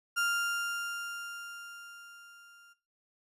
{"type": "tone with level ramp", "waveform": "35% pulse", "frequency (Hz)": 1396.9, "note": "F6", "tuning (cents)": 0, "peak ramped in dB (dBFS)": [-25, -55], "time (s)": [0.16, 2.74], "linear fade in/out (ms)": 20, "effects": ["noise-tail reverb RT60 0.3 s tail -17 dB re dry", "resampled to 32000 Hz"]}